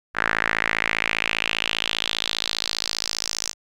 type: tone with band-pass filter sweep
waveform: sawtooth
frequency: 55 Hz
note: A1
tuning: in tune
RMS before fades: -25 dBFS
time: 0.14-3.54 s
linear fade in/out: 50 ms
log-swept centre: 1600 to 6000 Hz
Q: 3.5
effects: none